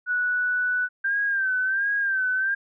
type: tone with pitch glide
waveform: sine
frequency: 1473 to 1486.7 Hz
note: F#6 to F#6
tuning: -8 to +8 cents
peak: -21 dBFS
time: 0.06-0.89 s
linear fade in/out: 50 ms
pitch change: +16 cents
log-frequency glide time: 0.17-0.77 s
type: tone with vibrato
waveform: sine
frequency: 1574 Hz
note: G6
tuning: 7 cents sharp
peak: -21 dBFS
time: 1.04-2.55 s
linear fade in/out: 10 ms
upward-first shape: sine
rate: 1.4 Hz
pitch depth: 77 cents each way
effects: none